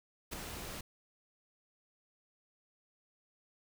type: noise with ADSR envelope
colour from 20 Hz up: pink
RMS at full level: -37 dBFS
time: 0.31-0.81 s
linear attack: 23 ms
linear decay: 3 ms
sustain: -7 dB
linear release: 5 ms
effects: none